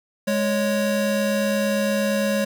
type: tone pair together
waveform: square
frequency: 207.7 / 554.4 Hz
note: G#3 / C#5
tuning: 0 / 0 cents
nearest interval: octave + perfect fourth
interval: 1700 cents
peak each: -23 dBFS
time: 0.27-2.45 s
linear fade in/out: 10 ms
effects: 8-bit